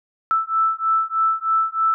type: beating tone pair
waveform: sine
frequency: 1318.5 / 1321.7 Hz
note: E6 / E6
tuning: 0 / +4 cents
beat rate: 3.2 Hz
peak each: -20 dBFS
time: 0.31-1.94 s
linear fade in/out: 0 ms
effects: none